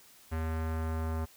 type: tone with low-pass filter sweep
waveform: square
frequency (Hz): 80.3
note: E2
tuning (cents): -45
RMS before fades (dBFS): -33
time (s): 0.31-1.26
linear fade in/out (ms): 20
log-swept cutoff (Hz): 1800 to 1200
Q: 1.5
effects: white hiss -58 dBFS RMS until 1.36 s